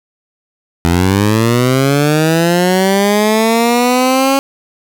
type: linear sweep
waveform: 15% pulse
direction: up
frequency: 82.41 to 274.9 Hz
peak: -3 dBFS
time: 0.85-4.39 s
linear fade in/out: 0 ms
effects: none